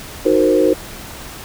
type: chord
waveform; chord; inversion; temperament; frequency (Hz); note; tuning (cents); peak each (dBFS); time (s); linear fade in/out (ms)
sine; C half-diminished seventh; first; equal; 311.1 / 370 / 466.2 / 523.3; Eb4 / Gb4 / Bb4 / C5; 0 / 0 / 0 / 0; -16; 0.25-0.74; 10
effects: pink hiss -33 dBFS RMS until 1.44 s